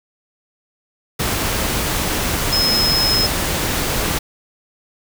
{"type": "tone in noise", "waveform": "sine", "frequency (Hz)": 5150, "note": "E8", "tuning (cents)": -41, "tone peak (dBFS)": -15, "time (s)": [2.52, 3.27], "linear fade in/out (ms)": 10, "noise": "pink", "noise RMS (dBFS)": -20, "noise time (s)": [1.19, 4.19], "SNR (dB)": 2, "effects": []}